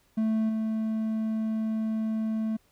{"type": "tone with level steps", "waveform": "triangle", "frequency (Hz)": 220, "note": "A3", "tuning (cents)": 0, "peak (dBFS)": [-21, -24], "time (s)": [0.17, 2.57], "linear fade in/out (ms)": 10, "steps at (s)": 0.49, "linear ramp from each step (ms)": 5, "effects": ["pink hiss -66 dBFS RMS until 2.71 s"]}